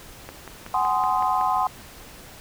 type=click train; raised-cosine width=0.5 ms; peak=-21 dBFS; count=7; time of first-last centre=0.29-1.411 s; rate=5.35 Hz
type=chord; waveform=sine; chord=Ab dominant seventh; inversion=third; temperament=just; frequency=747.5 / 830.6 / 1038.3 / 1245.9 Hz; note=Gb5 / Ab5 / C6 / Eb6; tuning=+17 / 0 / -14 / +2 cents; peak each=-24 / -26 / -23 / -29 dBFS; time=0.74-1.67 s; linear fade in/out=2 ms
effects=pink hiss -44 dBFS RMS until 2.4 s